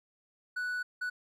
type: tone bursts at uneven times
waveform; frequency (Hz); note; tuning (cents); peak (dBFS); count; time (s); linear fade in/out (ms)
triangle; 1480; F#6; 0; -30; 2; 0.56-0.83 / 1.01-1.1; 10
effects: none